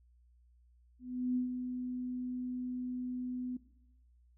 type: tone with ADSR envelope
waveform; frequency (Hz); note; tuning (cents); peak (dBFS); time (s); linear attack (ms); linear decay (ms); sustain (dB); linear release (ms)
sine; 250.5; B3; +25; -29; 0.99-3.57; 370; 120; -7; 6
effects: noise-tail reverb RT60 0.9 s tail -17 dB re dry + added 60 Hz sine -62 dBFS peak until 4.37 s